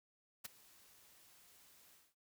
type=noise with ADSR envelope; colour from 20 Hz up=white; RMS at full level=-43 dBFS; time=0.44-2.15 s; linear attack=14 ms; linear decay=13 ms; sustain=-22 dB; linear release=220 ms; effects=noise-tail reverb RT60 0.1 s tail -24 dB re dry